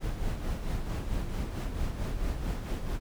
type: noise with tremolo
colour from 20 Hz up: brown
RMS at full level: -30 dBFS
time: 0-3 s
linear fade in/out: 50 ms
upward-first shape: sine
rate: 4.5 Hz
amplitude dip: 50%
effects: none